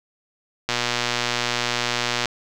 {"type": "click train", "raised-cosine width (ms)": 0.2, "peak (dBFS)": -4, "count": 189, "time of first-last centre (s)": [0.69, 2.257], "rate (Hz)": 120, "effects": []}